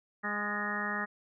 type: harmonic tone with a mistuned harmonic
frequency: 206.5 Hz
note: G#3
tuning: 10 cents flat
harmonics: 1 / 2 / 3 / 4 / 5 / 6 / 7 / 8 / 9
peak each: -39 / -45 / -45 / -42 / -44 / -38 / -42 / -39 / -36 dBFS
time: 0.23-1.06 s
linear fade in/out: 20 ms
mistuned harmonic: 8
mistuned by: +40 cents
effects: none